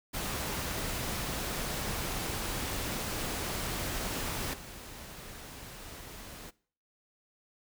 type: noise with level steps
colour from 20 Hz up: pink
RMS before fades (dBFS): -35 / -46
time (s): 0.13-6.51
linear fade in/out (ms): 20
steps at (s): 4.53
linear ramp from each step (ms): 10
effects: noise-tail reverb RT60 0.5 s tail -22 dB re dry